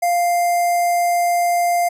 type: tone with notch filter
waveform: square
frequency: 698.5 Hz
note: F5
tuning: in tune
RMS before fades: -17 dBFS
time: 0.02-1.89 s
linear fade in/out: 10 ms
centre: 3500 Hz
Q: 0.79
effects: resampled to 32000 Hz

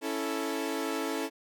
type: chord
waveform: sawtooth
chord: A major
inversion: first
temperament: equal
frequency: 277.2 / 329.6 / 440 Hz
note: C#4 / E4 / A4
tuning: 0 / 0 / 0 cents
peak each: -31 dBFS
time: 0.01-1.3 s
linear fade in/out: 50 ms
effects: none

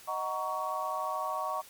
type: chord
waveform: sine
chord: D# minor seventh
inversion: none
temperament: just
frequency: 622.3 / 746.7 / 933.4 / 1120.1 Hz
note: D#5 / F#5 / A#5 / C#6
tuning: 0 / +16 / +2 / +18 cents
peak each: -38 / -38 / -38 / -34 dBFS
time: 0.07-1.62 s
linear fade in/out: 20 ms
effects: white hiss -53 dBFS RMS until 1.69 s + Opus 48 kbps

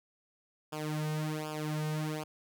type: tone with flanger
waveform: sawtooth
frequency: 153.6 Hz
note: D#3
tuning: 22 cents flat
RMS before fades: -35 dBFS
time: 0.72-2.24 s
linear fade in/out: 10 ms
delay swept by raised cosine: 0.49 to 2.99 ms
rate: 1.3 Hz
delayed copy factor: -0.95
effects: none

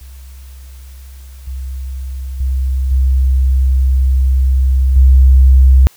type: tone with level steps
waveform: sine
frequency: 65.41 Hz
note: C2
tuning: in tune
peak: -31 / -20 / -12 / -8 / -3 dBFS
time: 0.01-5.87 s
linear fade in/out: 0 ms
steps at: 1.47 / 2.4 / 2.91 / 4.96 s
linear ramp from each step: 5 ms
effects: white hiss -46 dBFS RMS until 5.96 s

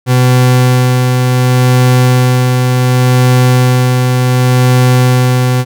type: tone with tremolo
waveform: 40% pulse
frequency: 126.2 Hz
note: B2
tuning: 38 cents sharp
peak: -4 dBFS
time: 0.06-5.65 s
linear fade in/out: 50 ms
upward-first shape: sine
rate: 0.68 Hz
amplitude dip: 30%
effects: none

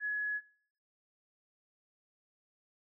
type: tone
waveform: sine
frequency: 1689 Hz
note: G#6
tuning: 29 cents sharp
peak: -32 dBFS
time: 0-0.41 s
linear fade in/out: 50 ms
effects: noise-tail reverb RT60 0.7 s tail -24 dB re dry

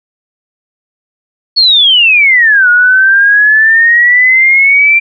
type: exponential two-way sweep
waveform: sine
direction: down then up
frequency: 4435 to 1437 to 2369 Hz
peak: -3 dBFS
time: 1.56-5 s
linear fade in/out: 20 ms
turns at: 2.69 s
effects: none

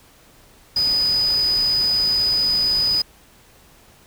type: tone in noise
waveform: sine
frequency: 4978 Hz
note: D#8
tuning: in tune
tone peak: -16 dBFS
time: 0.76-3.02 s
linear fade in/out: 5 ms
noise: pink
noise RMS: -34 dBFS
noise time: 0.76-3.02 s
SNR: +15 dB
effects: pink hiss -51 dBFS RMS until 4.06 s

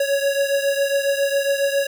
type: beating tone pair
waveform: square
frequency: 555 / 562.3 Hz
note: C#5 / C#5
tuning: +2 / +25 cents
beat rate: 7.3 Hz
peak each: -20 / -24 dBFS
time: 0-1.87 s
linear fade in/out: 5 ms
effects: none

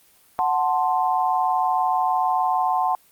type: chord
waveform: sine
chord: F# diminished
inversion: none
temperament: equal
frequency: 740 / 880 / 1046.5 Hz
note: F#5 / A5 / C6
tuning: 0 / 0 / 0 cents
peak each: -21 / -23 / -24 dBFS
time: 0.39-2.95 s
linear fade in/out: 0 ms
effects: white hiss -56 dBFS RMS until 3.11 s + Opus 32 kbps

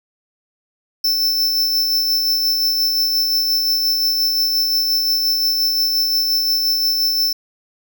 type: tone with tremolo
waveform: square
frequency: 5320 Hz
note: E8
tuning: 15 cents sharp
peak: -14 dBFS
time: 1.04-7.33 s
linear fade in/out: 5 ms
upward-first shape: sine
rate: 5.7 Hz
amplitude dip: 30%
effects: none

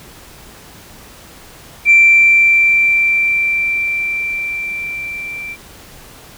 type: tone with level ramp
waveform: sine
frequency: 2349 Hz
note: D7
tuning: in tune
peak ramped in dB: -3 to -24 dBFS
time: 1.85-5.57 s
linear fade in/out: 50 ms
effects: tanh soft clip ceiling 0 dBFS + pink hiss -39 dBFS RMS until 6.37 s

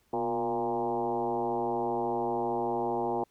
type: tone with frequency modulation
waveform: sine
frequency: 585 Hz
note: D5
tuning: 7 cents flat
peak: -27 dBFS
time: 0.13-3.24 s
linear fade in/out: 5 ms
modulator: 113 Hz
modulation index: 2.9
effects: pink hiss -70 dBFS RMS until 3.3 s

